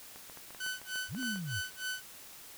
clicks, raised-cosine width 0.5 ms, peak -34 dBFS, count 11, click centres 0.16 / 0.298 / 0.373 / 0.506 / 0.548 / 0.664 / 0.816 / 0.958 / 1.149 / 1.229 / 1.359 s
sawtooth tone with tremolo, 1508 Hz, F#6, 32 cents sharp, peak -30 dBFS, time 0.6-2.02 s, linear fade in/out 5 ms, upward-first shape sine, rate 3.3 Hz, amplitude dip 100%
sine linear two-way sweep, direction up then down, 48.77 to 269.4 to 80.3 Hz, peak -36 dBFS, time 1.08-1.62 s, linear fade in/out 50 ms, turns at 1.19 s
effects white hiss -51 dBFS RMS until 2.57 s

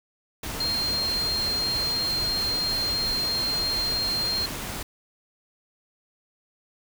sine tone in noise, 4199 Hz, C8, 5 cents sharp, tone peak -24 dBFS, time 0.6-4.46 s, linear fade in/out 5 ms, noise pink, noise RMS -33 dBFS, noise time 0.43-4.83 s, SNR +6 dB, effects none

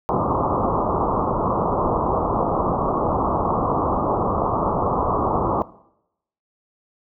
white low-pass noise, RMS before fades -21 dBFS, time 0.09-5.62 s, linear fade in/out 0 ms, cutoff 1200 Hz, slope 96 dB/octave, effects noise-tail reverb RT60 0.8 s tail -19 dB re dry

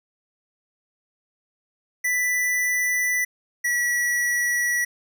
square tone pair in turn, 1981 / 1936.9 Hz, B6 / B6, +5 / -34 cents, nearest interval unison, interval 39 cents, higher first, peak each -21 dBFS, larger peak neither, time 2.04-3.25 / 3.64-4.85 s, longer neither, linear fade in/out 10 ms, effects none

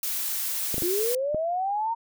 blue noise, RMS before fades -29 dBFS, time 0.03-1.15 s, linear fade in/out 2 ms
clicks, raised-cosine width 2 ms, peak -18 dBFS, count 4, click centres 0.743 / 0.781 / 0.822 / 1.346 s
sine linear sweep, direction up, 329.1 to 932.3 Hz, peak -24 dBFS, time 0.82-1.95 s, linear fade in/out 20 ms
effects none

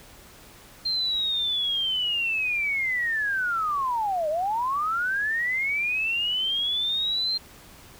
sine linear two-way sweep, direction down then up, 4186 to 591 to 4186 Hz, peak -23 dBFS, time 0.85-7.38 s, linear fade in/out 10 ms, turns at 4.29 s, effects pink hiss -49 dBFS RMS until 7.99 s

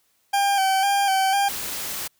40% pulse tone with vibrato, 784 Hz, G5, in tune, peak -17 dBFS, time 0.33-1.49 s, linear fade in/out 10 ms, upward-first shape square, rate 2 Hz, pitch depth 34 cents each way
white noise, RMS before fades -30 dBFS, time 1.48-2.08 s, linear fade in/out 10 ms
effects white hiss -66 dBFS RMS until 2.19 s

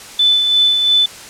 sine tone with tremolo, 3505 Hz, A7, 7 cents flat, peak -8 dBFS, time 0.19-1.06 s, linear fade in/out 5 ms, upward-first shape sine, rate 2.9 Hz, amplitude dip 40%, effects white hiss -34 dBFS RMS until 1.29 s + low-pass 9000 Hz 12 dB/octave

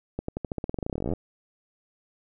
accelerating click train, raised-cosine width 2 ms, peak -16 dBFS, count 26, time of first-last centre 0.19-1.136 s, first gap 94 ms, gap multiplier 0.91, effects none

